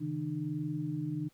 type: tone cluster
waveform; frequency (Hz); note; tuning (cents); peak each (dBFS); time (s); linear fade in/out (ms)
sine; 136.9 / 158.1 / 301.4; C#3 / D#3 / D4; -21 / +28 / +45; -39 / -36 / -36; 0-1.29; 20
effects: pink hiss -68 dBFS RMS until 1.33 s